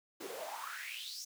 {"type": "noise with high-pass filter sweep", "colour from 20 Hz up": "pink", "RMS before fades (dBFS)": -44, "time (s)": [0.2, 1.25], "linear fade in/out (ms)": 10, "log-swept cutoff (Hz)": [330, 6200], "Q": 7.1, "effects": []}